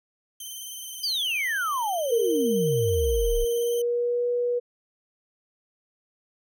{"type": "tone with vibrato", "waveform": "10% pulse", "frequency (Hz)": 3097, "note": "G7", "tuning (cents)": -22, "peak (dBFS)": -28, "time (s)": [0.4, 3.82], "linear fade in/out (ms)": 5, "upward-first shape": "sine", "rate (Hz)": 19, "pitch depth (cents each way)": 36}
{"type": "exponential sweep", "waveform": "sine", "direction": "down", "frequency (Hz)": [4978, 30], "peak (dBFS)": -24, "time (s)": [1.03, 3.45], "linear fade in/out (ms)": 10}
{"type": "tone with pitch glide", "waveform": "sine", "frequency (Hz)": [466.2, 485.2], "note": ["A#4", "B4"], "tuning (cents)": [0, -31], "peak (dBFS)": -22, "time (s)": [2.1, 4.6], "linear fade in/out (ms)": 20, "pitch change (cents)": 69, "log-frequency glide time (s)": [3.16, 4.28]}
{"effects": []}